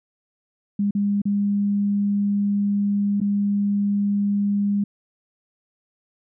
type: tone with dropouts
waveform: sine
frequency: 202.6 Hz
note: G#3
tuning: 43 cents flat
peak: -18 dBFS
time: 0.79-4.84 s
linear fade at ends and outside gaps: 5 ms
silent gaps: 0.909-0.95 / 1.218-1.254 / 3.203-3.213 s
effects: none